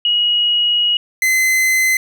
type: tone pair in turn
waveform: sine / 45% pulse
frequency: 2899 / 2050 Hz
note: F#7 / C7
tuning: -36 / -36 cents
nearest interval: tritone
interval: 600 cents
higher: first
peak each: -12 dBFS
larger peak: neither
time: 0.05-0.97 / 1.22-1.97 s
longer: first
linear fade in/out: 2 ms
effects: none